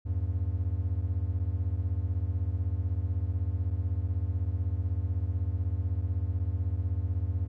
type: beating tone pair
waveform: triangle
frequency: 81.3 / 97.3 Hz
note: E2 / G2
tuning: -23 / -12 cents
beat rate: 16 Hz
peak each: -28 dBFS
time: 0.05-7.48 s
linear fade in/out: 20 ms
effects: none